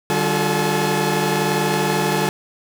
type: tone cluster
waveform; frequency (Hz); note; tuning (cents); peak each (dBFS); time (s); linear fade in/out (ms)
sawtooth; 149.7 / 193.6 / 355.8 / 436.9 / 853; D3 / G3 / F4 / A4 / G#5; +33 / -21 / +32 / -12 / +46; -20; 0.1-2.29; 0
effects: none